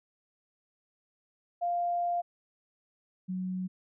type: tone pair in turn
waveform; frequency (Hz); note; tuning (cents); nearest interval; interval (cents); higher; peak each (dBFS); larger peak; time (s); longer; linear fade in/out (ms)
sine; 698 / 184.88; F5 / F#3; -1 / -1; octave + major seventh; 2300; first; -27 / -31; first; 1.61-2.22 / 3.28-3.68; first; 20
effects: none